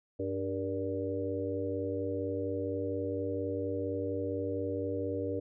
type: harmonic tone with a mistuned harmonic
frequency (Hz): 97.6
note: G2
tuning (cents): -7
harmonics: 1 / 3 / 4 / 5 / 6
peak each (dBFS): -39 / -37 / -40 / -35 / -41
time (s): 0.19-5.4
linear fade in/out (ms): 10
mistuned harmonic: 5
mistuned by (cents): -48
effects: none